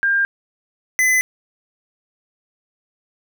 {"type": "tone pair in turn", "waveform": ["sine", "square"], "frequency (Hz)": [1600, 2020], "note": ["G6", "B6"], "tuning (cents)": [35, 39], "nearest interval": "major third", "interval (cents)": 404, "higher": "second", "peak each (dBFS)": -14, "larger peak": "neither", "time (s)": [[0.03, 0.25], [0.99, 1.21]], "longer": "neither", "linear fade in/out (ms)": 0, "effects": []}